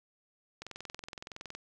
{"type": "click train", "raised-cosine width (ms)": 0.2, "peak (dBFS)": -25, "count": 21, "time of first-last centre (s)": [0.62, 1.55], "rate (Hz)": 21.5, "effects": []}